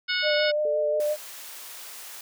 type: harmonic tone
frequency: 733 Hz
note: F#5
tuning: 16 cents flat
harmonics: 2 / 3 / 4 / 5 / 6 / 7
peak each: -28 / -30 / -31 / -32 / -33 / -33 dBFS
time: 0.08-0.52 s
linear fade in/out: 20 ms
type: tone with vibrato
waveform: sine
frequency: 600 Hz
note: D5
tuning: 37 cents sharp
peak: -22 dBFS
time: 0.22-1.17 s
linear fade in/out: 50 ms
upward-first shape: sine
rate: 5.7 Hz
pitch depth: 19 cents each way
type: tone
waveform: sine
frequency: 440 Hz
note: A4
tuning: in tune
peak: -30 dBFS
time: 0.65-1 s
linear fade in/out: 2 ms
type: high-pass noise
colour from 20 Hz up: white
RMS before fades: -41 dBFS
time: 1-2.21 s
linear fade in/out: 2 ms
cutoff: 520 Hz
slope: 12 dB/octave
effects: none